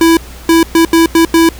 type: tone bursts at uneven times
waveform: square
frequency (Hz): 330.2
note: E4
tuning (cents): +3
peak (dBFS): -5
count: 6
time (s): 0.01-0.17 / 0.49-0.63 / 0.75-0.85 / 0.93-1.06 / 1.15-1.25 / 1.34-1.49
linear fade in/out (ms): 2
effects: added 60 Hz sine -29 dBFS peak until 1.59 s + pink hiss -34 dBFS RMS until 1.59 s